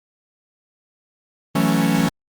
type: chord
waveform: 45% pulse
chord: F# minor seventh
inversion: third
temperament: equal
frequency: 164.81 / 185 / 220 / 277.2 Hz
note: E3 / F#3 / A3 / C#4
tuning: 0 / 0 / 0 / 0 cents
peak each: -21 dBFS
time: 1.55-2.09 s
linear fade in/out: 5 ms
effects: Opus 32 kbps